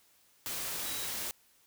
sine tone in noise, 3875 Hz, B7, 34 cents flat, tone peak -44 dBFS, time 0.86-1.07 s, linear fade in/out 0 ms, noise white, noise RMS -37 dBFS, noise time 0.46-1.31 s, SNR -10 dB, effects white hiss -66 dBFS RMS until 1.66 s

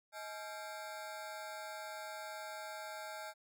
25% pulse ring-modulated tone, 741 Hz, F#5, 2 cents sharp, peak -37 dBFS, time 0.12-3.34 s, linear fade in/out 50 ms, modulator 109 Hz, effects none

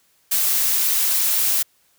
blue noise, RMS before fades -19 dBFS, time 0.31-1.63 s, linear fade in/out 10 ms, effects white hiss -61 dBFS RMS until 1.98 s

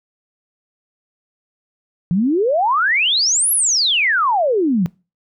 sine exponential two-way sweep, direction up then down, 164.81 to 11600 to 164.81 Hz, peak -13 dBFS, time 2.11-4.86 s, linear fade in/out 0 ms, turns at 3.52 s, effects noise-tail reverb RT60 0.3 s tail -23 dB re dry

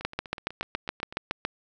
two click trains, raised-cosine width 0.3 ms, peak -11 / -24 dBFS, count 11 / 10, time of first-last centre 0.05-1.451 / 0.01-1.125 s, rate 7.14 / 8.07 Hz, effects none

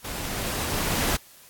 pink noise with level ramp, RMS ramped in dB -33 to -24 dBFS, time 0.04-1.17 s, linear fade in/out 10 ms, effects white hiss -51 dBFS RMS until 1.49 s + AAC 64 kbps

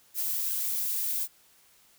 violet noise with flanger, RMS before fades -30 dBFS, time 0.14-1.28 s, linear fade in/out 50 ms, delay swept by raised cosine 1.8 to 5.1 ms, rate 2.8 Hz, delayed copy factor +0.55, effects white hiss -61 dBFS RMS until 1.98 s

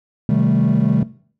triangle chord, A half-diminished seventh, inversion first, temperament equal with one note detuned, 130.81 / 156.56 / 196 / 220 Hz, C3 / Eb3 / G3 / A3, 0 / +11 / 0 / 0 cents, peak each -16 dBFS, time 0.29-1.03 s, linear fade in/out 2 ms, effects noise-tail reverb RT60 0.5 s tail -19 dB re dry + tanh soft clip ceiling -6 dBFS

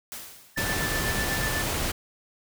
white noise with exponential decay, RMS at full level -36 dBFS, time 0.12-0.91 s, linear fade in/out 0 ms, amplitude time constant 170 ms
triangle tone with tremolo, 1760 Hz, A6, in tune, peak -26 dBFS, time 0.56-1.63 s, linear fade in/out 10 ms, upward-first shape sine, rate 8.1 Hz, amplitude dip 65%
pink noise, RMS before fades -28 dBFS, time 0.57-1.92 s, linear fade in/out 10 ms
effects none

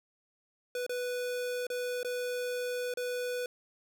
square tone with dropouts, 493.9 Hz, B4, in tune, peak -33 dBFS, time 0.75-3.46 s, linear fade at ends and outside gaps 2 ms, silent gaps 0.865-0.894 / 1.668-1.701 / 2.031-2.047 / 2.939-2.972 s, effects none

